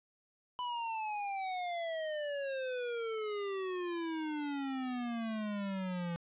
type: exponential sweep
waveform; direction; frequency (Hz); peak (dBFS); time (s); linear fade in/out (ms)
square; down; 998 to 168.8; -36; 0.59-6.16; 0
effects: resampled to 8000 Hz + 12-bit